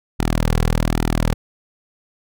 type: tone with flanger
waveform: sawtooth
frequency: 40.04 Hz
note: E1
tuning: 50 cents flat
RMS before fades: -18 dBFS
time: 0.19-1.34 s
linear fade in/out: 10 ms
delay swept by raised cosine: 1.8 to 3.3 ms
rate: 1.2 Hz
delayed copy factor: -0.65
effects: none